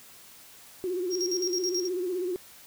sine tone with vibrato, 361.8 Hz, F#4, 39 cents flat, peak -27 dBFS, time 0.84-2.36 s, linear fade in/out 0 ms, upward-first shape sine, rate 16 Hz, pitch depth 76 cents each way
triangle tone with tremolo, 5600 Hz, F8, 4 cents sharp, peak -25 dBFS, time 1.1-1.89 s, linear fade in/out 50 ms, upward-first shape square, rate 9.3 Hz, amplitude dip 80%
effects tanh soft clip ceiling -18 dBFS + white hiss -51 dBFS RMS until 2.66 s

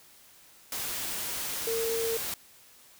sine tone in noise, 455.7 Hz, A#4, 39 cents flat, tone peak -28 dBFS, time 1.67-2.17 s, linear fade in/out 2 ms, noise white, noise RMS -34 dBFS, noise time 0.72-2.34 s, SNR +3 dB, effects white hiss -56 dBFS RMS until 2.99 s

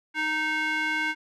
square tone with band-pass filter, 310.3 Hz, D#4, 5 cents flat, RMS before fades -27 dBFS, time 0.14-1.15 s, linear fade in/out 50 ms, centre 1900 Hz, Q 3.6, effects none

